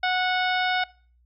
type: harmonic tone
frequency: 735 Hz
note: F#5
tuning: 12 cents flat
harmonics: 1 / 2 / 3 / 4 / 5 / 6 / 7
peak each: -24 / -26 / -29 / -35 / -32 / -43 / -40 dBFS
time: 0.03-0.84 s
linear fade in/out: 5 ms
effects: noise-tail reverb RT60 0.4 s tail -22 dB re dry + added 60 Hz sine -58 dBFS peak until 1.25 s